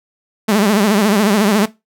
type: tone with vibrato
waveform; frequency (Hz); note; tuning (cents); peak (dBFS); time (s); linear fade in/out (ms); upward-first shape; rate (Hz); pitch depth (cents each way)
sawtooth; 207.7; G#3; 0; -7; 0.48-1.66; 10; sine; 14; 120
effects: noise-tail reverb RT60 0.2 s tail -17 dB re dry